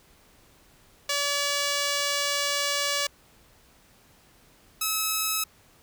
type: tone pair in turn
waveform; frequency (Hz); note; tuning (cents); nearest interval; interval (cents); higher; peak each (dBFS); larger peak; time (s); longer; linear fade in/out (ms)
5% pulse; 572 / 1290.8; D5 / E6; -46 / -37; octave + major second; 1409; second; -13; neither; 1.09-3.07 / 4.81-5.44; first; 5
effects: pink hiss -58 dBFS RMS until 5.82 s